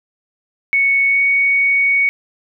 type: tone with pitch glide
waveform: sine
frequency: 2217 to 2232 Hz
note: C#7 to C#7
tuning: 0 to +11 cents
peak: -11 dBFS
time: 0.73-2.09 s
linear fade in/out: 0 ms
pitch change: +11 cents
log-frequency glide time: 1.07-1.21 s
effects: none